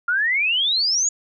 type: exponential sweep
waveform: sine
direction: up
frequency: 1380 to 6920 Hz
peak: -17 dBFS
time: 0.08-1.09 s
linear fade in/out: 5 ms
effects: none